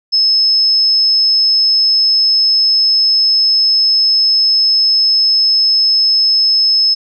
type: tone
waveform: sine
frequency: 5200 Hz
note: E8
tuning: 24 cents flat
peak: -8 dBFS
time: 0.12-6.95 s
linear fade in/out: 20 ms
effects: none